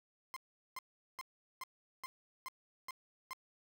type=tone bursts; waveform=30% pulse; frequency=1046 Hz; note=C6; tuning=1 cent flat; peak=-39 dBFS; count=8; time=0.34-3.332 s; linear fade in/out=0 ms; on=24 ms; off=400 ms; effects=none